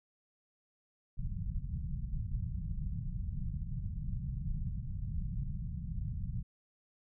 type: low-pass noise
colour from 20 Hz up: pink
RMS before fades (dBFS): -37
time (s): 1.17-6.43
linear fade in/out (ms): 20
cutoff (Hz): 180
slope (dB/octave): 48
effects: none